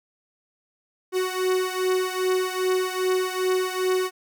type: beating tone pair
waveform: 45% pulse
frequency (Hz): 370 / 372.5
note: F#4 / F#4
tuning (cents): 0 / +12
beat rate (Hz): 2.5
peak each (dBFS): -24 / -26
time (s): 1.12-4.11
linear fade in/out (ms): 50
effects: none